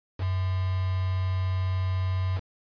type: tone with quantisation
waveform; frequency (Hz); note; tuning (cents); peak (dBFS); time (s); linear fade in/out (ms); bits
sine; 93; F#2; +9; -24; 0.18-2.41; 50; 6
effects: resampled to 11025 Hz